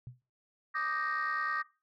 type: tone with exponential decay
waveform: sine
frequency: 124.2 Hz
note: B2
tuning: 10 cents sharp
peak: -38 dBFS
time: 0.07-0.22 s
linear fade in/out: 0 ms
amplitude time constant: 31 ms
type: chord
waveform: sine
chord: Eb major seventh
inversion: third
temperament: equal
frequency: 1174.7 / 1244.5 / 1568 / 1864.7 Hz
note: D6 / Eb6 / G6 / Bb6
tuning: 0 / 0 / 0 / 0 cents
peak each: -35 / -35 / -37 / -34 dBFS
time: 0.74-1.63 s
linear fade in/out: 20 ms
effects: noise-tail reverb RT60 0.3 s tail -20 dB re dry + tanh soft clip ceiling -25 dBFS